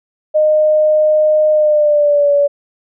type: tone with pitch glide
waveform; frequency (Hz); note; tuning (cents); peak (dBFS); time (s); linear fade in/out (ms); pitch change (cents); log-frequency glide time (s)
sine; 614 to 572.9; D#5 to D5; -23 to -43; -8; 0.34-2.48; 20; -120; 1.51-2.32
effects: none